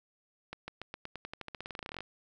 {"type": "accelerating click train", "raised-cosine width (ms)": 0.3, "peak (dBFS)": -24, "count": 24, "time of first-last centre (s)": [0.53, 2.006], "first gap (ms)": 150, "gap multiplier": 0.91, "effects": []}